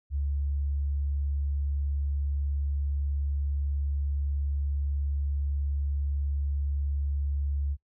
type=tone; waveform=sine; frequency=70.8 Hz; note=C#2; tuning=37 cents sharp; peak=-26 dBFS; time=0.1-7.77 s; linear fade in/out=50 ms; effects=noise-tail reverb RT60 0.1 s tail -23 dB re dry